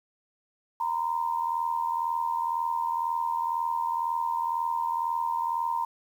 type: tone pair together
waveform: sine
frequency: 932.3 / 1014.3 Hz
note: A#5 / B5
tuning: 0 / +46 cents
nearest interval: minor second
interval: 146 cents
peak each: -27 / -31 dBFS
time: 0.8-5.85 s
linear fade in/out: 5 ms
effects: 9-bit